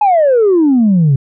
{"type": "exponential sweep", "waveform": "sine", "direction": "down", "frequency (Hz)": [861, 130.9], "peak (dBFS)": -5, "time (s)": [0.01, 1.16], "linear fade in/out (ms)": 5, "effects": ["tanh soft clip ceiling -4 dBFS"]}